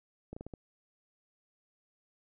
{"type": "slowing click train", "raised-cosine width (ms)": 2, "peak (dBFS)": -29, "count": 5, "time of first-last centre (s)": [0.33, 0.538], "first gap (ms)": 35, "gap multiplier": 1.27, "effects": []}